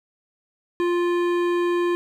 sine tone with hard clipping, 349.2 Hz, F4, in tune, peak -21 dBFS, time 0.8-1.95 s, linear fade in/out 0 ms, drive 14 dB, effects none

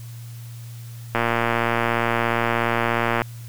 click train, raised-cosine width 0.5 ms, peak -5 dBFS, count 243, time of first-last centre 1.15-3.218 s, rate 117 Hz, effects added 117 Hz sine -34 dBFS peak until 3.48 s + white hiss -48 dBFS RMS until 3.48 s

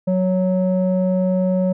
square tone with low-pass filter, 185 Hz, F#3, in tune, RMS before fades -18 dBFS, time 0.07-1.73 s, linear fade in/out 10 ms, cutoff 500 Hz, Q 3.1, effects none

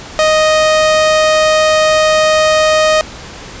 sawtooth tone, 622.3 Hz, D#5, in tune, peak -4 dBFS, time 0.19-3.01 s, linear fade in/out 0 ms, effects pink hiss -30 dBFS RMS until 3.6 s + resampled to 16000 Hz

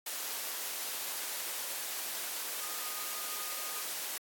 sine tone in noise, 1235 Hz, D#6, 13 cents flat, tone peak -48 dBFS, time 2.61-3.82 s, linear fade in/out 5 ms, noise white, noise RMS -38 dBFS, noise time 0.06-4.18 s, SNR -13 dB, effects high-pass 400 Hz 12 dB/octave + AAC 64 kbps

